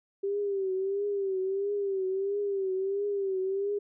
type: tone with vibrato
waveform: sine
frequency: 392 Hz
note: G4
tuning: in tune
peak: -27 dBFS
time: 0.23-3.79 s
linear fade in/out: 10 ms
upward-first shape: triangle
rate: 1.5 Hz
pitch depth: 86 cents each way
effects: none